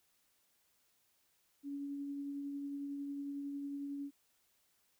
sine tone with tremolo, 282.2 Hz, C#4, 31 cents sharp, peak -38 dBFS, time 1.63-4.11 s, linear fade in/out 50 ms, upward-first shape triangle, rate 11 Hz, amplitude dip 25%, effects white hiss -75 dBFS RMS until 4.99 s

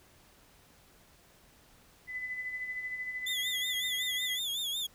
sine tone with tremolo, 2006 Hz, B6, 26 cents sharp, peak -33 dBFS, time 2.07-4.4 s, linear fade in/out 50 ms, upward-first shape sine, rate 13 Hz, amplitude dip 50%
40% pulse tone with vibrato, 3452 Hz, A7, 34 cents flat, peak -31 dBFS, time 3.26-4.87 s, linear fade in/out 10 ms, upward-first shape sine, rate 5.4 Hz, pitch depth 100 cents each way
effects pink hiss -61 dBFS RMS until 4.94 s

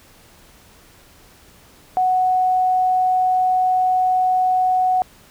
sine tone, 740 Hz, F#5, in tune, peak -14 dBFS, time 1.97-5.02 s, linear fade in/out 0 ms, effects pink hiss -49 dBFS RMS until 5.3 s

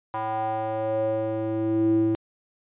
square tone with band-pass filter sweep, 110 Hz, A2, in tune, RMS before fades -25 dBFS, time 0.14-2.15 s, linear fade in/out 0 ms, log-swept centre 910 to 290 Hz, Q 5, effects resampled to 8000 Hz

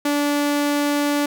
sawtooth tone, 290 Hz, D4, 22 cents flat, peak -14 dBFS, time 0.05-1.26 s, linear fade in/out 5 ms, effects none

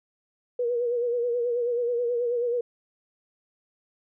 sine tone with vibrato, 480.2 Hz, B4, 49 cents flat, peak -23 dBFS, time 0.59-2.61 s, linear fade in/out 5 ms, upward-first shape sine, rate 9.3 Hz, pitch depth 49 cents each way, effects none

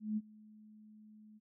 sine tone with ADSR envelope, 214 Hz, A3, 48 cents flat, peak -31 dBFS, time 0-1.4 s, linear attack 170 ms, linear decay 39 ms, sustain -24 dB, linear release 32 ms, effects none

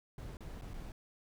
brown noise with dropouts, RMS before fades -45 dBFS, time 0.18-0.92 s, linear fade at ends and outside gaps 2 ms, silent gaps 0.37-0.406 / 0.613-0.62 / 0.736-0.74 s, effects none

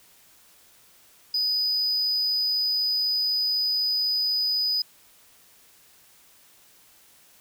sine tone, 4978 Hz, D#8, in tune, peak -19 dBFS, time 1.34-4.82 s, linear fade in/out 5 ms, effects tanh soft clip ceiling -21 dBFS + white hiss -56 dBFS RMS until 7.4 s

